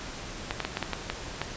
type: clicks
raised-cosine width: 0.3 ms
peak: -12 dBFS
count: 8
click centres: 0.509 / 0.603 / 0.65 / 0.771 / 0.827 / 0.933 / 1.1 / 1.416 s
effects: pink hiss -39 dBFS RMS until 1.56 s + resampled to 16000 Hz